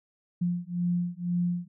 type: beating tone pair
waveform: sine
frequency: 174.61 / 176.61 Hz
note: F3 / F3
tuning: 0 / +20 cents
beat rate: 2 Hz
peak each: -29 dBFS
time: 0.41-1.68 s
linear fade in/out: 10 ms
effects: none